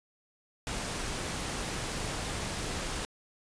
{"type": "noise", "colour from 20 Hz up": "pink", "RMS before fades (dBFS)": -35, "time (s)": [0.67, 3.05], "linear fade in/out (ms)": 0, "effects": ["resampled to 22050 Hz"]}